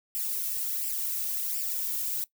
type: noise with flanger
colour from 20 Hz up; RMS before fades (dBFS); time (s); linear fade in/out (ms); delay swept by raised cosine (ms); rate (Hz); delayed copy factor
violet; -31; 0.15-2.24; 0; 0.38 to 2.28; 1.4; +0.7
effects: noise-tail reverb RT60 0.1 s tail -19 dB re dry